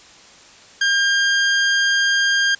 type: tone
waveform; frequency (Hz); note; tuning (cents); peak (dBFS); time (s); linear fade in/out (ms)
sawtooth; 1605; G6; +40; -11; 0.81-2.55; 5
effects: white hiss -45 dBFS RMS until 2.59 s + resampled to 16000 Hz